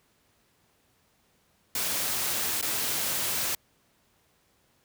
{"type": "noise with dropouts", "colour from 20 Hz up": "white", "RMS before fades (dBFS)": -29, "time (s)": [1.75, 3.55], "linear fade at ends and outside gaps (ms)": 2, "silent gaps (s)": [2.613, 2.626], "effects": ["pink hiss -67 dBFS RMS until 4.84 s", "high-pass 60 Hz 12 dB/octave"]}